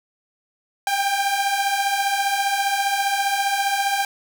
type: beating tone pair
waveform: sawtooth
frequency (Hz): 784 / 799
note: G5 / G5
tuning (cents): 0 / +33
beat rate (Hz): 15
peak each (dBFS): -21 / -17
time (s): 0.87-4.05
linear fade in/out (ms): 2
effects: none